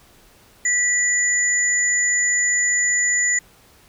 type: tone pair together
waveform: sine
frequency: 1960 / 6985 Hz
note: B6 / A8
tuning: -14 / -14 cents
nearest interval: octave + minor seventh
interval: 2200 cents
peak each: -19 dBFS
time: 0.65-3.39 s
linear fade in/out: 5 ms
effects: pink hiss -52 dBFS RMS until 3.88 s